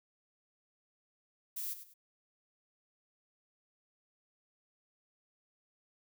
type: noise with echo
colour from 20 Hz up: violet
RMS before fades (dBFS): -39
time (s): 1.56-1.74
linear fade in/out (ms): 10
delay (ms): 100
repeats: 2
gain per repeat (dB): -11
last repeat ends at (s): 1.94
effects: none